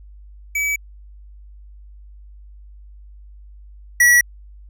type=tone pair in turn; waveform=square; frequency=2288 / 1934 Hz; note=D7 / B6; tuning=-46 / -37 cents; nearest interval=minor third; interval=291 cents; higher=first; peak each=-19 / -10 dBFS; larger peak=second; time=0.55-0.76 / 4-4.21 s; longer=neither; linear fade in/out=5 ms; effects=added 50 Hz sine -39 dBFS peak until 4.69 s